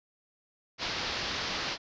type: low-pass noise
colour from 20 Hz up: white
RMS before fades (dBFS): -34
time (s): 0.78-1.78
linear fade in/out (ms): 50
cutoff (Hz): 5300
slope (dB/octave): 48
effects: resampled to 16000 Hz